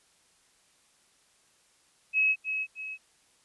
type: tone with echo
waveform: sine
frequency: 2566 Hz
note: E7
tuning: 47 cents flat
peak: -21 dBFS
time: 2.13-2.36 s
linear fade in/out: 50 ms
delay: 310 ms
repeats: 2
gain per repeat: -7 dB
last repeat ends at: 2.98 s
effects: white hiss -65 dBFS RMS until 3.44 s + resampled to 24000 Hz